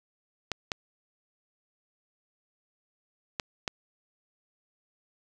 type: clicks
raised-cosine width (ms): 0.2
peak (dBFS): -12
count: 4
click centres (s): 0.517 / 0.718 / 3.398 / 3.678
effects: 9-bit